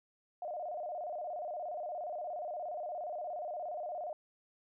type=tone with vibrato; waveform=sine; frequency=659.3 Hz; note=E5; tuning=in tune; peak=-37 dBFS; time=0.42-4.13 s; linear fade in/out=2 ms; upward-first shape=square; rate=17 Hz; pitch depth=140 cents each way; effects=none